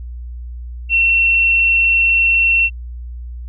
sine tone, 2712 Hz, E7, 49 cents sharp, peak -10 dBFS, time 0.89-2.7 s, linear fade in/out 50 ms, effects added 60 Hz sine -26 dBFS peak until 3.48 s

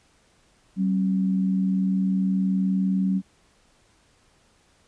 sine tone pair together, 190.3 / 270.1 Hz, F#3 / C#4, +49 / -45 cents, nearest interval tritone, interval 606 cents, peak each -20 / -30 dBFS, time 0.76-3.22 s, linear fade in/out 50 ms, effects pink hiss -61 dBFS RMS until 4.87 s + resampled to 22050 Hz

